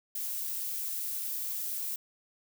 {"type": "noise", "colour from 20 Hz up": "violet", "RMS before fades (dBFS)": -35, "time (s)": [0.15, 1.96], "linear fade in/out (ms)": 5, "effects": []}